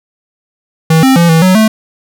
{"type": "tone with pitch steps", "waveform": "square", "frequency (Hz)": [161, 264.1, 170.4, 162.4, 185.5, 218.5], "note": ["E3", "C4", "F3", "E3", "F#3", "A3"], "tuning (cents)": [-41, 16, -42, -26, 5, -12], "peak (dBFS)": -5, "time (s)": [0.9, 1.68], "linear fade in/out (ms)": 5, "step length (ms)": 130, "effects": []}